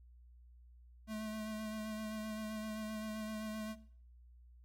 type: tone with vibrato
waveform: square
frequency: 216.4 Hz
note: A3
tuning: 29 cents flat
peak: -40 dBFS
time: 1.07-3.76 s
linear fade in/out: 50 ms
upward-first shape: sine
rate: 7.7 Hz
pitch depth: 19 cents each way
effects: noise-tail reverb RT60 0.5 s tail -17 dB re dry + added 60 Hz sine -57 dBFS peak until 4.64 s